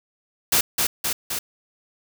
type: noise with echo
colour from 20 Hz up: white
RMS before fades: -18 dBFS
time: 0.52-0.61 s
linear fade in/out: 5 ms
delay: 260 ms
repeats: 3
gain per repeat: -3 dB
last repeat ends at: 1.39 s
effects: none